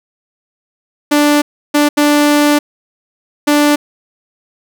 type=tone bursts at uneven times; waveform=sawtooth; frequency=293.7 Hz; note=D4; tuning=in tune; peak=-4 dBFS; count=4; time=1.11-1.42 / 1.74-1.89 / 1.97-2.59 / 3.47-3.76 s; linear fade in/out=10 ms; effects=none